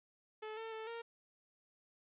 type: tone with pitch steps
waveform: sawtooth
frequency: 432.7 / 448.5 / 441.2 / 463.6 Hz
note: A4 / A4 / A4 / A#4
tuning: -29 / +33 / +5 / -10 cents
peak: -39 dBFS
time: 0.42-1.02 s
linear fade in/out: 10 ms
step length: 150 ms
effects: resampled to 8000 Hz + 12-bit